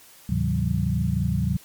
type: tone cluster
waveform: sine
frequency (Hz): 76.3 / 107.3 / 133.4 / 166.4 / 190.1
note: D#2 / A2 / C3 / E3 / F#3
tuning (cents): -33 / -43 / +34 / +17 / +47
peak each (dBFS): -27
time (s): 0.29-1.57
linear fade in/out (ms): 5
effects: white hiss -50 dBFS RMS until 1.64 s + MP3 96 kbps